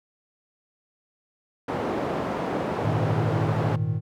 white band-pass noise, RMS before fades -28 dBFS, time 1.68-3.76 s, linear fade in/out 5 ms, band 120 to 680 Hz, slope 12 dB/octave
triangle chord, Ab suspended second, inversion none, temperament equal, 103.83 / 116.54 / 155.56 Hz, Ab2 / Bb2 / Eb3, 0 / 0 / 0 cents, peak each -26 / -25 / -25 dBFS, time 2.8-4.01 s, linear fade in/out 50 ms
effects none

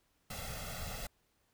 pink noise with comb filter, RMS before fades -42 dBFS, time 0.3-1.07 s, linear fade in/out 5 ms, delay 1.5 ms, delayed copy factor +0.85, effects pink hiss -75 dBFS RMS until 1.53 s

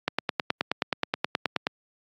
click train, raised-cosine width 0.3 ms, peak -7 dBFS, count 16, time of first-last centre 0.08-1.669 s, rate 9.44 Hz, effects high-pass 150 Hz 12 dB/octave + AAC 48 kbps

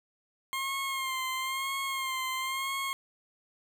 20% pulse tone with vibrato, 1064 Hz, C6, 29 cents sharp, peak -26 dBFS, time 0.53-2.93 s, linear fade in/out 0 ms, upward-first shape sine, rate 1 Hz, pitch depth 41 cents each way, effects none

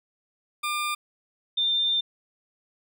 20% pulse / sine tone pair in turn, 1200 / 3596 Hz, D6 / A7, +37 / +37 cents, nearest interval octave + perfect fifth, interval 1900 cents, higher second, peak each -21 dBFS, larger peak neither, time 0.63-0.95 / 1.57-2.01 s, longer second, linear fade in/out 10 ms, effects none

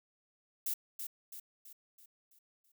violet noise with echo, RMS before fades -35 dBFS, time 0.66-0.74 s, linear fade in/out 5 ms, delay 330 ms, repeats 6, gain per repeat -6 dB, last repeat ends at 2.72 s, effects none

